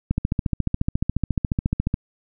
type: click train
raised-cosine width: 5 ms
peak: -8 dBFS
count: 27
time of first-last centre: 0.11-1.941 s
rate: 14.2 Hz
effects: none